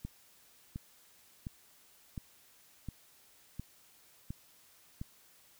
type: click train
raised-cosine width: 5 ms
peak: -27 dBFS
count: 8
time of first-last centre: 0.05-5.015 s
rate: 1.41 Hz
effects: white hiss -63 dBFS RMS until 5.59 s